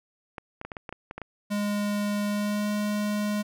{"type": "clicks", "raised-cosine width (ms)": 0.5, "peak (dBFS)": -21, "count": 10, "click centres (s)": [0.382, 0.614, 0.65, 0.718, 0.768, 0.892, 0.926, 1.111, 1.18, 1.217]}
{"type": "tone with pitch glide", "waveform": "square", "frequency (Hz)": [205.9, 208.3], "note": ["G#3", "G#3"], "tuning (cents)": [-15, 5], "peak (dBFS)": -26, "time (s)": [1.5, 3.43], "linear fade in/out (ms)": 20, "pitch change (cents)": 20, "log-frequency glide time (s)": [2.27, 2.68]}
{"effects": []}